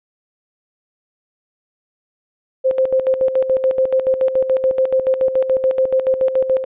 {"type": "tone with tremolo", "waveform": "sine", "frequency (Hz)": 523.3, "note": "C5", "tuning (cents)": 0, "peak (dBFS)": -11, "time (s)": [2.64, 6.65], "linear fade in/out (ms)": 20, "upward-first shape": "square", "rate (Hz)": 7, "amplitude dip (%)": 65, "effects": ["resampled to 8000 Hz"]}